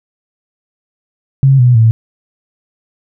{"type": "tone with pitch steps", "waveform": "sine", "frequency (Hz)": [135.5, 123.54, 112.63], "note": ["C#3", "B2", "A2"], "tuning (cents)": [-39, 1, 41], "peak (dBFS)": -4, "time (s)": [1.43, 1.91], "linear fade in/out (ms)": 0, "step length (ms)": 160, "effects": []}